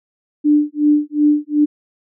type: tone with tremolo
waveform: sine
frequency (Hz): 296.9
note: D4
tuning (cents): +19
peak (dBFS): -8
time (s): 0.44-1.66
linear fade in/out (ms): 20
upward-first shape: sine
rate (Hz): 2.7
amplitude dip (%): 100
effects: none